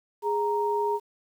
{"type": "tone pair together", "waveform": "sine", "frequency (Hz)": [414.1, 932.3], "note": ["G#4", "A#5"], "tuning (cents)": [-5, 0], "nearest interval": "octave + major second", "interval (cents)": 1405, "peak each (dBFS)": -26, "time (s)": [0.22, 1], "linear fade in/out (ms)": 50, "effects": ["9-bit"]}